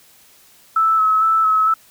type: tone with vibrato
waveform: sine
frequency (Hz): 1302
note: E6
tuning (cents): -22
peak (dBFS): -12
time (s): 0.76-1.74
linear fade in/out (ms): 5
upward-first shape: square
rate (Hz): 2.2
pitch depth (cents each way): 19
effects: white hiss -50 dBFS RMS until 1.9 s